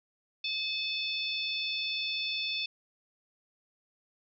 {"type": "harmonic tone with a mistuned harmonic", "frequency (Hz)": 883, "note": "A5", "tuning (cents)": 6, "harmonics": [3, 4, 5, 6], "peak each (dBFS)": [-35, -34, -39, -41], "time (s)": [0.44, 2.66], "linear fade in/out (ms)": 5, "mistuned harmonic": 3, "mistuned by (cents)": -47, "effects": []}